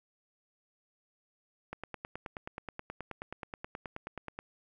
click train, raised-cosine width 0.5 ms, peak -24 dBFS, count 26, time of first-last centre 1.73-4.39 s, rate 9.4 Hz, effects 11-bit

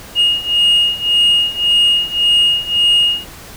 sine beating tone pair, 2857 / 2858.8 Hz, F7 / F7, +39 / +40 cents, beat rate 1.8 Hz, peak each -13 / -11 dBFS, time 0.15-3.25 s, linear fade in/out 50 ms, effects tanh soft clip ceiling -6 dBFS + pink hiss -35 dBFS RMS until 3.56 s

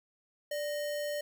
sine tone with sample-and-hold, 587.3 Hz, D5, in tune, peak -32 dBFS, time 0.51-1.21 s, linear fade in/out 5 ms, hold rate 2450 Hz, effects none

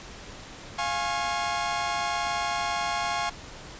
sawtooth chord, Db major, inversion first, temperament equal with one note detuned, 698.5 / 830.6 / 1087.2 Hz, F5 / Ab5 / Db6, 0 / 0 / -34 cents, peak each -27 dBFS, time 0.78-3.3 s, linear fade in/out 10 ms, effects pink hiss -43 dBFS RMS until 3.79 s + resampled to 16000 Hz

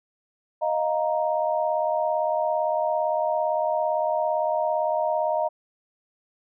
sine chord, Eb suspended second, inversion none, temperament just, 622.3 / 700 / 933.4 Hz, Eb5 / F5 / Bb5, 0 / +4 / +2 cents, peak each -24 / -27 / -27 dBFS, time 0.61-5.49 s, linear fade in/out 20 ms, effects none

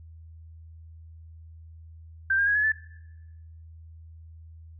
sine tone with pitch steps, 1568 / 1611.2 / 1655.5 / 1701.1 / 1747.9 Hz, G6 / G6 / G#6 / G#6 / A6, 0 / +47 / -6 / +41 / -12 cents, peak -20 dBFS, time 2.3-2.72 s, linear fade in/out 5 ms, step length 84 ms, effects noise-tail reverb RT60 1.0 s tail -21 dB re dry + added 81 Hz sine -44 dBFS peak until 4.79 s

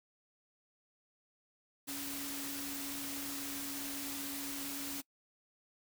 sine tone in noise, 280 Hz, C#4, 18 cents sharp, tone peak -44 dBFS, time 1.87-5.02 s, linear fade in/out 20 ms, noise white, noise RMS -42 dBFS, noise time 1.87-5.02 s, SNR -5 dB, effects noise-tail reverb RT60 0.1 s tail -24 dB re dry

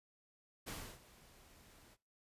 pink noise with ADSR envelope, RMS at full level -44 dBFS, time 0.66-1.97 s, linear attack 22 ms, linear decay 300 ms, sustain -19 dB, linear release 45 ms, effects noise-tail reverb RT60 0.3 s tail -20 dB re dry + resampled to 32000 Hz

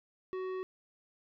sine tone with tanh clipping, 373.4 Hz, F#4, 16 cents sharp, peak -37 dBFS, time 0.33-0.63 s, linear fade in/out 0 ms, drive 13 dB, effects none

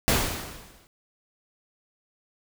pink noise with exponential decay, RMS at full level -19 dBFS, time 0.08-0.87 s, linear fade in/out 0 ms, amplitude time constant 170 ms, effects none

